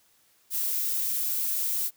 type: noise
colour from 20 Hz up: violet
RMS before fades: -28 dBFS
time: 0.5-1.91 s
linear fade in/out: 50 ms
effects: white hiss -64 dBFS RMS until 1.96 s